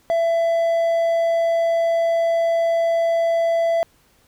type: tone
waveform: triangle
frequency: 668 Hz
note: E5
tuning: 23 cents sharp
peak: -14 dBFS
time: 0.1-3.83 s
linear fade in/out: 0 ms
effects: pink hiss -58 dBFS RMS until 4.27 s

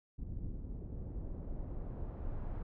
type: noise with low-pass filter sweep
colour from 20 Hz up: brown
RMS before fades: -41 dBFS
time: 0.18-2.63 s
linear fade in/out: 10 ms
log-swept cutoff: 260 to 1200 Hz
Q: 0.81
effects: none

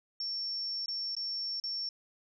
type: tone with dropouts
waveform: sine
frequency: 5450 Hz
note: F8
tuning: 43 cents flat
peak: -33 dBFS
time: 0.2-1.89 s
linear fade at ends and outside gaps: 2 ms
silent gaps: 0.86-0.881 / 1.151-1.166 / 1.6-1.638 s
effects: none

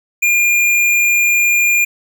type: tone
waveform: square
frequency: 2409 Hz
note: D7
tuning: 43 cents sharp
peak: -11 dBFS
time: 0.22-1.85 s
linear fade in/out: 10 ms
effects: none

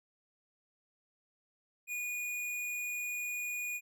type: tone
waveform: square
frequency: 2452 Hz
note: D#7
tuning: 26 cents flat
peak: -36 dBFS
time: 1.87-3.81 s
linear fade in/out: 50 ms
effects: none

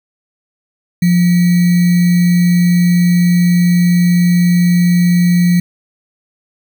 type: tone with sample-and-hold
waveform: sine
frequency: 175.8 Hz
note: F3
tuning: 12 cents sharp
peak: -7 dBFS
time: 1.02-5.6 s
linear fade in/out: 5 ms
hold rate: 2100 Hz
effects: none

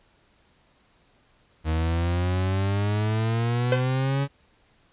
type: exponential sweep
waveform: 40% pulse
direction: up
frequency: 78.2 to 141 Hz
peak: -21 dBFS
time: 1.64-4.28 s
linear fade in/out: 50 ms
type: tone with exponential decay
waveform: 45% pulse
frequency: 512 Hz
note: C5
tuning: 38 cents flat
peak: -17 dBFS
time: 3.72-3.92 s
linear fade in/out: 2 ms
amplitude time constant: 42 ms
effects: pink hiss -62 dBFS RMS until 4.92 s + resampled to 8000 Hz

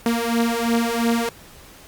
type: beating tone pair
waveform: sawtooth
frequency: 231.1 / 234 Hz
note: A#3 / A#3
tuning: -15 / +7 cents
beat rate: 2.9 Hz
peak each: -18 / -17 dBFS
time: 0.06-1.29 s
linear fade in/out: 2 ms
effects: pink hiss -45 dBFS RMS until 1.87 s + Opus 48 kbps

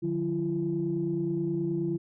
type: tone cluster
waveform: sine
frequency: 150.5 / 180 / 339.2 Hz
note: D3 / F#3 / E4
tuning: +43 / -47 / +50 cents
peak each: -32 / -33 / -28 dBFS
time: 0.02-1.98 s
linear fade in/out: 20 ms
effects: tanh soft clip ceiling -18 dBFS

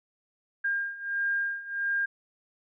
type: beating tone pair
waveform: sine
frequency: 1607 / 1608.5 Hz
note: G6 / G6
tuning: +43 / +44 cents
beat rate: 1.5 Hz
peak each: -32 / -29 dBFS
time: 0.64-2.06 s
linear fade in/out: 10 ms
effects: none

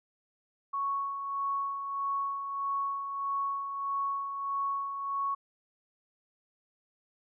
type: tone with tremolo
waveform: sine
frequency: 1109 Hz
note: C#6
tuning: in tune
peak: -28 dBFS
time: 0.73-5.35 s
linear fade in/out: 10 ms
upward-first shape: sine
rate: 1.6 Hz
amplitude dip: 50%
effects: none

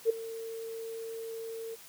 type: tone with ADSR envelope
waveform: sine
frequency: 453 Hz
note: A#4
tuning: 50 cents flat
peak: -19 dBFS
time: 0.05-1.76 s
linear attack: 47 ms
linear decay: 9 ms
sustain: -18 dB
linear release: 22 ms
effects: white hiss -52 dBFS RMS until 1.88 s + high-pass 100 Hz 12 dB/octave

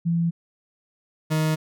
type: tone pair in turn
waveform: sine / 40% pulse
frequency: 168.5 / 156.45 Hz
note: E3 / D#3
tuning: +38 / +10 cents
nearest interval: minor second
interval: 128 cents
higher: first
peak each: -19 / -19 dBFS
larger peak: neither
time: 0.05-0.31 / 1.3-1.56 s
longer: neither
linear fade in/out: 20 ms
effects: none

